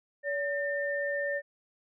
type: tone pair together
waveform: sine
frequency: 569.7 / 1804 Hz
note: C#5 / A6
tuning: +47 / +43 cents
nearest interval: octave + minor sixth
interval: 1996 cents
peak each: -31 / -32 dBFS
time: 0.23-1.42 s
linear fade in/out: 50 ms
effects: none